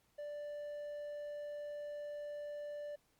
triangle tone, 587.3 Hz, D5, in tune, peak -40 dBFS, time 0.18-2.96 s, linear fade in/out 10 ms, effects pink hiss -75 dBFS RMS until 3.19 s + Opus 48 kbps

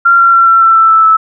sine tone with pitch steps, 1380 / 1369.7 / 1359.4 / 1349.3 / 1339.2 / 1329.1 / 1319.2 / 1309.3 Hz, F6 / F6 / F6 / E6 / E6 / E6 / E6 / E6, -21 / -34 / -47 / +40 / +27 / +14 / +1 / -12 cents, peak -3 dBFS, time 0.05-1.17 s, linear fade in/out 10 ms, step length 140 ms, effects none

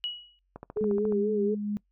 sine tone with exponential decay, 2917 Hz, F#7, 25 cents flat, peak -27 dBFS, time 0.04-0.39 s, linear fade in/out 0 ms, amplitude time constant 76 ms
click train, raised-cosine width 1 ms, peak -26 dBFS, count 9, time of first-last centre 0.56-1.123 s, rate 14.2 Hz
sine tone with vibrato, 415.3 Hz, G#4, in tune, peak -25 dBFS, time 0.76-1.55 s, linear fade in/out 10 ms, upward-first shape sine, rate 4.1 Hz, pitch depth 66 cents each way
sine tone with tremolo, 207.2 Hz, G#3, 4 cents flat, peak -27 dBFS, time 0.81-1.77 s, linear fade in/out 0 ms, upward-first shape sine, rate 3.5 Hz, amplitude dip 30%
effects noise-tail reverb RT60 0.1 s tail -22 dB re dry + added 46 Hz sine -70 dBFS peak until 1.91 s

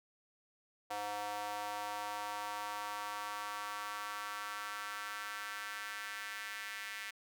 square tone with high-pass filter sweep, 103.6 Hz, G#2, 4 cents flat, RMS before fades -42 dBFS, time 0.9-7.11 s, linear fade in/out 10 ms, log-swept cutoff 720 to 1900 Hz, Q 2.6, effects none

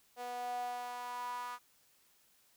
sawtooth tone with high-pass filter sweep, 245 Hz, B3, 14 cents flat, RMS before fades -41 dBFS, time 0.16-1.59 s, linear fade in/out 50 ms, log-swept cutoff 620 to 1100 Hz, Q 7.3, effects white hiss -69 dBFS RMS until 2.56 s

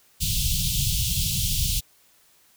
pink band-stop noise, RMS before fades -24 dBFS, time 0.2-1.81 s, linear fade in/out 20 ms, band 170 to 2900 Hz, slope 48 dB/octave, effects white hiss -59 dBFS RMS until 2.56 s

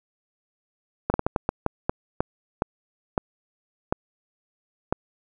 slowing click train, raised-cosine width 1 ms, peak -7 dBFS, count 13, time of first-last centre 1.1-4.925 s, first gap 40 ms, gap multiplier 1.34, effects none

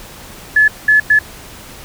sine tone bursts at uneven times, 1718 Hz, A6, 42 cents flat, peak -6 dBFS, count 3, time 0.56-0.68 / 0.88-1 / 1.1-1.19 s, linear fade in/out 5 ms, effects pink hiss -35 dBFS RMS until 1.84 s

